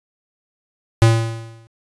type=tone with exponential decay; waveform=square; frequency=113.8 Hz; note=A#2; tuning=41 cents flat; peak=-7 dBFS; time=1.02-1.67 s; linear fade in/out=0 ms; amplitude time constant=140 ms; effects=resampled to 24000 Hz